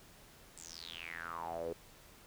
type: tone with band-pass filter sweep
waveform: sawtooth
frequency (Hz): 83.8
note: E2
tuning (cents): +29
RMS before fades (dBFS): -44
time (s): 0.57-1.73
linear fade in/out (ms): 5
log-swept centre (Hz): 8100 to 430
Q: 8.1
effects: pink hiss -59 dBFS RMS until 2.26 s